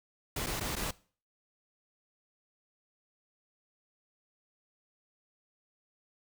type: noise with dropouts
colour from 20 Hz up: pink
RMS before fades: -35 dBFS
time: 0.36-0.91 s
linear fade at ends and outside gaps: 5 ms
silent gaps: 0.463-0.467 / 0.599-0.607 / 0.755-0.764 s
effects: noise-tail reverb RT60 0.4 s tail -20 dB re dry